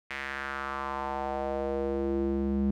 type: tone with band-pass filter sweep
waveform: square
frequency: 68.4 Hz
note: C#2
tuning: 23 cents flat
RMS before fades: -31 dBFS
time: 0.1-2.71 s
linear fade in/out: 5 ms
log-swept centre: 2100 to 220 Hz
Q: 2.9
effects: none